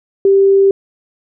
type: tone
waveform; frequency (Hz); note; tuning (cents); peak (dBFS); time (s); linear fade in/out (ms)
sine; 392; G4; 0; -6; 0.25-0.71; 2
effects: none